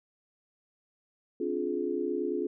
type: chord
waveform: sine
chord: D half-diminished seventh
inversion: third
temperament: just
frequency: 264.3 / 293.7 / 352.4 / 422.9 Hz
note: C4 / D4 / F4 / Ab4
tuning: +18 / 0 / +16 / +31 cents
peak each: -36 / -36 / -32 / -33 dBFS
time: 1.4-2.47 s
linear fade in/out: 5 ms
effects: none